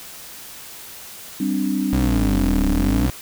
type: chord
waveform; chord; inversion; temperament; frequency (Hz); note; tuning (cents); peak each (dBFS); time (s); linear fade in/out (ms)
sine; G suspended fourth; none; just; 196 / 261.3 / 294; G3 / C4 / D4; 0 / -2 / +2; -23; 1.4-3.07; 5
type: linear two-way sweep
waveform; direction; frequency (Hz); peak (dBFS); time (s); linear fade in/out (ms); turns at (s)
30% pulse; down then up; 66.3 to 33.63 to 66.3; -16; 1.93-3.1; 0; 2.68
effects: white hiss -38 dBFS RMS until 3.21 s